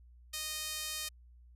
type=tone with high-pass filter; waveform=sawtooth; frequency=619 Hz; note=D#5; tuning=9 cents flat; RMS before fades=-39 dBFS; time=0.33-1.09 s; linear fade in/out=10 ms; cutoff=3500 Hz; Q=0.65; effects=added 60 Hz sine -55 dBFS peak until 1.55 s + resampled to 32000 Hz